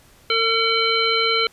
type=harmonic tone with a mistuned harmonic; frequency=452.8 Hz; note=A4; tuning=50 cents sharp; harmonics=1 / 3 / 5 / 7 / 9; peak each=-23 / -23 / -23 / -23 / -23 dBFS; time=0.3-1.47 s; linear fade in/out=2 ms; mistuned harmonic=7; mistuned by=-58 cents; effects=pink hiss -52 dBFS RMS until 1.52 s + resampled to 32000 Hz